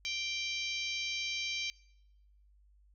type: harmonic tone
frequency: 784 Hz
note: G5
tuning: in tune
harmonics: 3 / 4 / 5 / 6 / 7 / 8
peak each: -38 / -40 / -42 / -44 / -45 / -46 dBFS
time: 0.05-1.7 s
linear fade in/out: 0 ms
effects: noise-tail reverb RT60 1.0 s tail -24 dB re dry + added 50 Hz sine -61 dBFS peak until 2.94 s